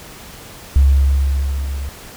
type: tone with level ramp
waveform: sine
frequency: 68.7 Hz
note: C#2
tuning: 15 cents flat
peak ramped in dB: -5 to -22 dBFS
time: 0.76-1.89 s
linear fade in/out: 0 ms
effects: tanh soft clip ceiling -4 dBFS + pink hiss -37 dBFS RMS until 2.16 s